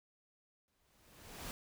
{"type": "noise with exponential growth", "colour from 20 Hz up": "pink", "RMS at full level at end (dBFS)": -43, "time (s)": [0.68, 1.51], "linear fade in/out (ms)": 0, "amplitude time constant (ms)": 180, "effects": []}